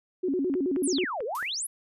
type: tone with vibrato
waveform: sine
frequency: 317.3 Hz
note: D#4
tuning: 34 cents sharp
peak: -24 dBFS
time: 0.23-1.05 s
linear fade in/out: 10 ms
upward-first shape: square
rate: 9.3 Hz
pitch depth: 250 cents each way
type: click train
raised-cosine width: 0.5 ms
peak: -28 dBFS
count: 5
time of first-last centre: 0.54-1.427 s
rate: 4.51 Hz
type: exponential two-way sweep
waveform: sine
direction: down then up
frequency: 11840 to 400.1 to 11840 Hz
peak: -29 dBFS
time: 0.83-1.67 s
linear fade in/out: 10 ms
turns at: 1.24 s
type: noise with exponential decay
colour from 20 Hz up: blue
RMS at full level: -38 dBFS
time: 1.35-1.58 s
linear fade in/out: 1 ms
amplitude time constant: 50 ms
effects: resampled to 32000 Hz